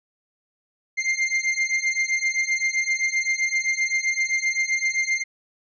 45% pulse beating tone pair, 2099 / 2106.7 Hz, C7 / C7, +5 / +11 cents, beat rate 7.7 Hz, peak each -24 dBFS, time 0.97-5.24 s, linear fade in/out 20 ms, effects resampled to 16000 Hz

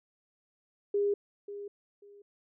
sine tone with echo, 406.2 Hz, G#4, 38 cents flat, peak -25 dBFS, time 0.94-1.14 s, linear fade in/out 5 ms, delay 540 ms, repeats 2, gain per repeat -13 dB, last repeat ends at 2.22 s, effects none

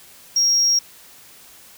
triangle tone, 5600 Hz, F8, 4 cents sharp, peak -12 dBFS, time 0.36-0.79 s, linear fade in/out 5 ms, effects tanh soft clip ceiling -9 dBFS + white hiss -46 dBFS RMS until 1.77 s

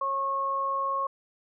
sine tone pair together, 546 / 1091.3 Hz, C#5 / C#6, -26 / -27 cents, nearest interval octave, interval 1199 cents, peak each -35 / -26 dBFS, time 0.01-1.07 s, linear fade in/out 5 ms, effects none

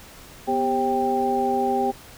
sine tone cluster, 247 / 397.3 / 535 / 788 Hz, B3 / G4 / C5 / G5, 0 / +23 / +38 / +9 cents, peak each -27 / -25 / -30 / -22 dBFS, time 0.47-1.92 s, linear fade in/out 20 ms, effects pink hiss -45 dBFS RMS until 2.17 s

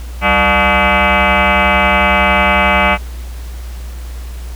sine tone with frequency modulation, 721 Hz, F#5, 45 cents flat, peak -8 dBFS, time 0.21-2.98 s, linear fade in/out 50 ms, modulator 264 Hz, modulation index 7.3, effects added 60 Hz sine -23 dBFS peak until 4.55 s + pink hiss -38 dBFS RMS until 4.55 s

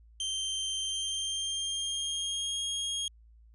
sawtooth tone with pitch glide, 3136 to 3262 Hz, G7 to G#7, 0 to -32 cents, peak -28 dBFS, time 0.2-3.08 s, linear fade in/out 2 ms, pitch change +68 cents, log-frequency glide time 0.79-2.59 s, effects added 56 Hz sine -54 dBFS peak until 3.54 s + resampled to 24000 Hz

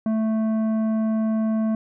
sine tone with tanh clipping, 220 Hz, A3, in tune, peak -21 dBFS, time 0.06-1.75 s, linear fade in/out 2 ms, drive 10 dB, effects none

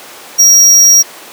square tone, 5670 Hz, F8, 25 cents sharp, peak -3 dBFS, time 0.38-1.03 s, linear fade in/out 20 ms, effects pink hiss -31 dBFS RMS until 1.32 s + high-pass 400 Hz 12 dB/octave

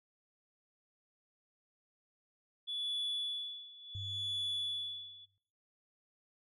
sine tone with tremolo, 3433 Hz, A7, 43 cents flat, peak -32 dBFS, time 2.67-5.26 s, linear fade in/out 20 ms, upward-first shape sine, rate 0.69 Hz, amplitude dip 90%
sine tone with exponential decay, 98 Hz, G2, in tune, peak -39 dBFS, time 3.95-5.38 s, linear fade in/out 0 ms, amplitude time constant 310 ms
effects noise-tail reverb RT60 0.6 s tail -20 dB re dry + tanh soft clip ceiling -32 dBFS

